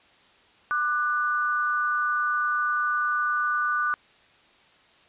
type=tone pair together; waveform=sine; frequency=1191.8 / 1480 Hz; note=D6 / F#6; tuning=+25 / 0 cents; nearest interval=major third; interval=375 cents; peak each=-25 dBFS; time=0.71-3.94 s; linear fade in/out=0 ms; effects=white hiss -57 dBFS RMS until 5.08 s + resampled to 8000 Hz